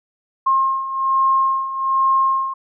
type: beating tone pair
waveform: sine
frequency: 1068 / 1069.2 Hz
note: C6 / C6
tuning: +35 / +37 cents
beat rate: 1.2 Hz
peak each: -21 / -16 dBFS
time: 0.46-2.54 s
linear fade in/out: 10 ms
effects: none